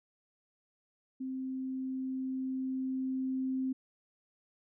sine tone with level ramp, 261.6 Hz, C4, in tune, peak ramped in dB -35 to -30 dBFS, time 1.2-3.73 s, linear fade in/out 10 ms, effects none

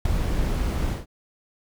brown noise with ADSR envelope, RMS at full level -17 dBFS, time 0.05-1.06 s, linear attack 6 ms, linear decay 3 ms, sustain -7 dB, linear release 160 ms, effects none

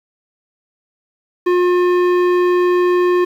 square tone, 357.3 Hz, F4, 40 cents sharp, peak -12 dBFS, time 1.46-3.25 s, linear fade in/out 10 ms, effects low-pass 2000 Hz 12 dB/octave + 7-bit

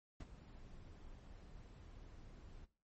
brown noise with ADSR envelope, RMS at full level -44 dBFS, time 0.2-2.66 s, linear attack 7 ms, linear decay 35 ms, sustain -12 dB, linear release 19 ms, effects noise-tail reverb RT60 0.4 s tail -18 dB re dry + MP3 32 kbps

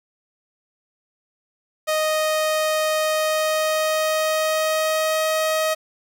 sawtooth tone with pitch glide, 622.3 to 630.3 Hz, D#5 to D#5, 0 to +22 cents, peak -15 dBFS, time 1.87-5.75 s, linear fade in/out 20 ms, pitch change +22 cents, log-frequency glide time 2.99-5.3 s, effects 8-bit

